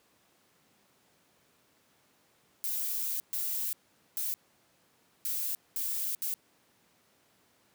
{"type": "noise bursts at uneven times", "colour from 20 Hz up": "violet", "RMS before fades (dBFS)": -33, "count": 6, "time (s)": [[2.64, 3.2], [3.33, 3.73], [4.17, 4.34], [5.25, 5.55], [5.76, 6.15], [6.22, 6.34]], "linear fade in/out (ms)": 0, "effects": ["pink hiss -67 dBFS RMS until 7.74 s", "high-pass 150 Hz 12 dB/octave"]}